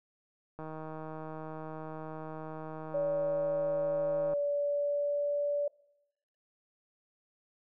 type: click train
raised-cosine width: 1 ms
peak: -29 dBFS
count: 589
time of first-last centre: 0.59-4.335 s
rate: 157 Hz
type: tone with pitch glide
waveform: sine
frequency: 573 to 578.7 Hz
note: D5 to D5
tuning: -43 to -26 cents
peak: -28 dBFS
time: 2.94-5.68 s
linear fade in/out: 5 ms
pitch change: +17 cents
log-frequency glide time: 3.65-5.27 s
effects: noise-tail reverb RT60 0.8 s tail -22 dB re dry